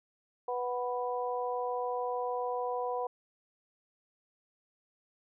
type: harmonic tone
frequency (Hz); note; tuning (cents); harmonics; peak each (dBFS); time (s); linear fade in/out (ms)
246.9; B3; 0; 2 / 3 / 4; -34 / -36 / -37; 0.48-3.07; 5
effects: none